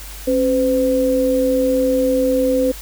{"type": "tone pair together", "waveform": "sine", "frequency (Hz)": [270, 509.7], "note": ["C#4", "C5"], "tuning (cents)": [-45, -45], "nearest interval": "major seventh", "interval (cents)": 1100, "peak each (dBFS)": [-18, -15], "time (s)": [0.27, 2.72], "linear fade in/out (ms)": 10, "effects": ["added 50 Hz sine -33 dBFS peak until 2.81 s", "white hiss -36 dBFS RMS until 2.81 s"]}